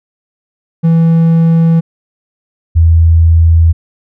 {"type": "tone pair in turn", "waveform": ["triangle", "sine"], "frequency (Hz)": [164.81, 82.41], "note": ["E3", "E2"], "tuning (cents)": [0, 0], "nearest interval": "octave", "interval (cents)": 1200, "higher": "first", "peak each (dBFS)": -3, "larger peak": "neither", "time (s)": [[0.83, 1.81], [2.75, 3.73]], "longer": "neither", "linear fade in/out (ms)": 20, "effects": []}